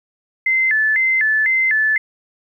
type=tone with vibrato; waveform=sine; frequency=1899 Hz; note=A#6; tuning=32 cents sharp; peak=-13 dBFS; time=0.46-1.98 s; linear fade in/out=5 ms; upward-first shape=square; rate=2 Hz; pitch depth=150 cents each way; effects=9-bit